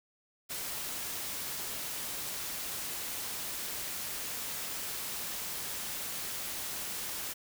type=noise; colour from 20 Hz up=white; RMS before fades=-38 dBFS; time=0.49-7.34 s; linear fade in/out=20 ms; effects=none